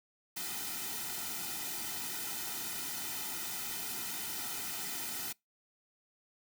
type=noise with comb filter; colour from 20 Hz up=white; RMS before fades=-39 dBFS; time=0.36-5.33 s; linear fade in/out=10 ms; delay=1.8 ms; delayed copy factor=-0.9; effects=noise-tail reverb RT60 0.2 s tail -26 dB re dry